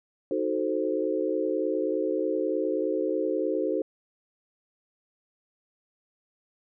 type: chord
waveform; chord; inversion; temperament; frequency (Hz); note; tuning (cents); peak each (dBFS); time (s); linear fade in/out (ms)
sine; D# diminished seventh; none; equal; 311.1 / 370 / 440 / 523.3; D#4 / F#4 / A4 / C5; 0 / 0 / 0 / 0; -30; 0.31-3.82; 2
effects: none